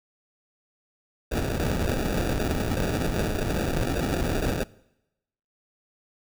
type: noise with sample-and-hold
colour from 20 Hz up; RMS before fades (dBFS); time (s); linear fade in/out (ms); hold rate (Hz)
pink; -26; 1.31-4.64; 10; 1050
effects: noise-tail reverb RT60 0.9 s tail -22 dB re dry